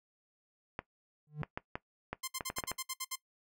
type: clicks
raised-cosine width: 0.5 ms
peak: -21 dBFS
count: 10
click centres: 0.791 / 1.433 / 1.575 / 1.755 / 2.13 / 2.408 / 2.501 / 2.585 / 2.638 / 2.716 s
type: tone with exponential growth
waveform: triangle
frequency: 150 Hz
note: D3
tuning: 37 cents sharp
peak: -30 dBFS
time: 1.27-1.42 s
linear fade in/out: 2 ms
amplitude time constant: 32 ms
type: tone bursts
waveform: 5% pulse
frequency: 1046.5 Hz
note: C6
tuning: in tune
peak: -24 dBFS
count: 9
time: 2.23-3.158 s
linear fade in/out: 10 ms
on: 48 ms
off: 62 ms
effects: noise-tail reverb RT60 0.1 s tail -18 dB re dry